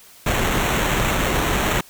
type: noise with sample-and-hold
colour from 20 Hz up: pink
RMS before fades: -20 dBFS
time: 0.26-1.81 s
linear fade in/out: 5 ms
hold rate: 4900 Hz
effects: white hiss -47 dBFS RMS until 1.89 s